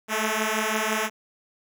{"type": "beating tone pair", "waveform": "5% pulse", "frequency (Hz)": [214.7, 220.6], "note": ["A3", "A3"], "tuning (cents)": [-42, 5], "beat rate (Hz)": 5.9, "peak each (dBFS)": -15, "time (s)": [0.08, 1.1], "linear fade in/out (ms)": 50, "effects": []}